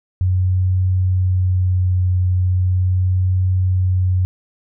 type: tone with vibrato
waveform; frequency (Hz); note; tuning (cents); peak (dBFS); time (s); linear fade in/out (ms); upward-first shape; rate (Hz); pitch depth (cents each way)
sine; 91.9; F#2; -11; -13; 0.21-4.25; 0; triangle; 0.38; 15
effects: none